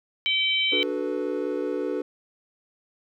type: harmonic tone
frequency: 770 Hz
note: G5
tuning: 31 cents flat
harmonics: 3 / 4 / 5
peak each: -25 / -23 / -31 dBFS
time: 0.26-0.83 s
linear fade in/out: 0 ms
type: chord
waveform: triangle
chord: B minor seventh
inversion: first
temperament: equal with one note detuned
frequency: 293.7 / 370 / 435.4 / 493.9 Hz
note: D4 / F#4 / A4 / B4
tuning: 0 / 0 / -18 / 0 cents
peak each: -29 dBFS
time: 0.72-2.02 s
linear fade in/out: 5 ms
effects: none